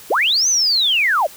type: linear two-way sweep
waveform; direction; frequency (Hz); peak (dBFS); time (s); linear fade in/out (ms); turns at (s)
sine; up then down; 268 to 6300 to 523; -13; 0.1-1.27; 10; 0.48
effects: white hiss -40 dBFS RMS until 1.36 s